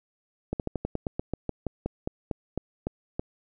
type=slowing click train; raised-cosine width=2 ms; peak=-15 dBFS; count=17; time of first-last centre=0.53-3.195 s; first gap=68 ms; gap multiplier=1.11; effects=none